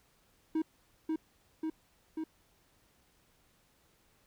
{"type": "tone with echo", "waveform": "triangle", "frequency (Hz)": 317.3, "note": "D#4", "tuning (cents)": 34, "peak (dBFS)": -26, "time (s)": [0.55, 0.62], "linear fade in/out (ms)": 5, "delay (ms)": 540, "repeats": 3, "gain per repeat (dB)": -2, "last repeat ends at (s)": 2.24, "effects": ["pink hiss -69 dBFS RMS until 4.26 s"]}